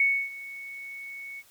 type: tone with ADSR envelope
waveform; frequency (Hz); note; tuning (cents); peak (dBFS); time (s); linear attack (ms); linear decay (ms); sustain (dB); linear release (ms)
sine; 2217; C#7; 0; -18; 0-1.43; 3; 290; -19; 43
effects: white hiss -58 dBFS RMS until 1.5 s